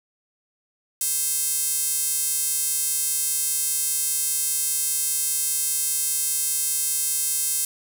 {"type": "tone with high-pass filter", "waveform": "sawtooth", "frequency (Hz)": 525, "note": "C5", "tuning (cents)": 6, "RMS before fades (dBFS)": -24, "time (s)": [1.01, 7.65], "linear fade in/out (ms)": 2, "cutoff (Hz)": 8900, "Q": 1.3, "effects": []}